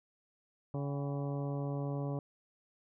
harmonic tone with a mistuned harmonic, 141.6 Hz, C#3, 37 cents sharp, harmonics 1 / 2 / 3 / 4 / 5 / 6 / 7 / 8, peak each -35 / -41 / -44 / -44 / -50 / -52 / -52 / -56 dBFS, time 0.74-2.19 s, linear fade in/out 2 ms, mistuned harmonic 6, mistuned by -98 cents, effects none

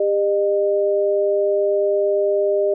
sine tone pair together, 399.8 / 609 Hz, G4 / D#5, +34 / -37 cents, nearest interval perfect fifth, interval 729 cents, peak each -18 dBFS, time 0-2.74 s, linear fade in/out 5 ms, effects none

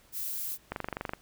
violet noise, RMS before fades -35 dBFS, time 0.12-0.58 s, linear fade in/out 50 ms
click train, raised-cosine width 0.5 ms, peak -18 dBFS, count 11, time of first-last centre 0.72-1.135 s, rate 24.1 Hz
effects pink hiss -61 dBFS RMS until 1.21 s

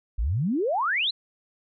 sine exponential sweep, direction up, 47.26 to 4215 Hz, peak -22 dBFS, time 0.18-1.11 s, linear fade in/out 10 ms, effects none

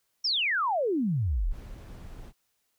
sine exponential sweep, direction down, 5680 to 31.57 Hz, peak -24 dBFS, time 0.24-1.53 s, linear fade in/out 10 ms
brown noise, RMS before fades -42 dBFS, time 1.5-2.33 s, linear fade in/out 50 ms
effects white hiss -75 dBFS RMS until 2.78 s

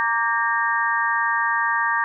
sine tone cluster, 928 / 1165 / 1603 / 1845 Hz, A#5 / D6 / G6 / A#6, -8 / -14 / +38 / -18 cents, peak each -24 dBFS, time 0-2.04 s, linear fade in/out 0 ms, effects none

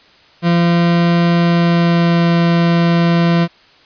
40% pulse tone with pitch glide, 171.3 to 169.92 Hz, F3 to F3, -33 to -47 cents, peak -9 dBFS, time 0.42-3.48 s, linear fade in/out 50 ms, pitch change -14 cents, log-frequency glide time 1.32-2.29 s, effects white hiss -47 dBFS RMS until 3.85 s + resampled to 11025 Hz

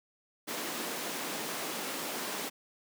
pink high-pass noise, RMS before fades -37 dBFS, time 0.47-2.5 s, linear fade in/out 20 ms, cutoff 220 Hz, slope 24 dB/octave, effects none

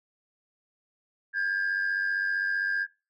sine tone pair together, 1604.6 / 1700 Hz, G6 / G#6, +40 / +40 cents, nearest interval minor second, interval 100 cents, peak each -25 / -29 dBFS, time 1.33-2.87 s, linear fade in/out 50 ms, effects noise-tail reverb RT60 0.3 s tail -21 dB re dry + tanh soft clip ceiling -22 dBFS

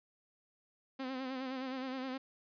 sawtooth tone with vibrato, 261 Hz, C4, 4 cents flat, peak -34 dBFS, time 0.99-2.18 s, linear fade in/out 10 ms, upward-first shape sine, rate 9.6 Hz, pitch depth 52 cents each way, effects resampled to 11025 Hz

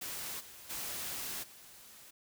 white noise with level steps, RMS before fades -41 / -52 / -40 / -55 dBFS, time 0.01-2.11 s, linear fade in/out 10 ms, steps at 0.39 / 0.69 / 1.42 s, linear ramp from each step 20 ms, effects none

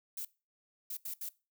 violet noise bursts at uneven times, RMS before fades -40 dBFS, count 4, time 0.17-0.25 / 0.9-0.97 / 1.05-1.14 / 1.21-1.29 s, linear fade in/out 5 ms, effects noise-tail reverb RT60 0.3 s tail -21 dB re dry

